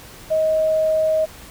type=tone; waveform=sine; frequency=630 Hz; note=D#5; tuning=21 cents sharp; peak=-15 dBFS; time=0.3-1.26 s; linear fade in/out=20 ms; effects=pink hiss -41 dBFS RMS until 1.5 s